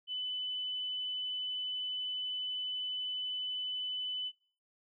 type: tone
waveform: sine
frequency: 3004 Hz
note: F#7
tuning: 26 cents sharp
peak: -34 dBFS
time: 0.07-4.32 s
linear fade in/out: 50 ms
effects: noise-tail reverb RT60 0.4 s tail -19 dB re dry